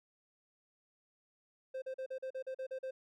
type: tone bursts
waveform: triangle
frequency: 523.3 Hz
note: C5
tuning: in tune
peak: -36 dBFS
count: 10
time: 1.74-2.91 s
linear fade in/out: 10 ms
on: 81 ms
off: 40 ms
effects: none